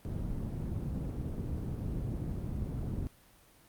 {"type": "low-pass noise", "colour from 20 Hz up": "white", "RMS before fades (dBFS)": -36, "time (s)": [0.05, 3.07], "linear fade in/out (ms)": 0, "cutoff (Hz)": 160, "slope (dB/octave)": 12, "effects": ["pink hiss -61 dBFS RMS until 3.68 s", "Opus 32 kbps"]}